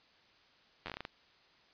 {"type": "slowing click train", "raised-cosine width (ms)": 0.3, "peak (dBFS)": -24, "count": 9, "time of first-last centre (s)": [0.86, 1.051], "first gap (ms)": 10, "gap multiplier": 1.24, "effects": ["white hiss -65 dBFS RMS until 1.73 s", "resampled to 11025 Hz"]}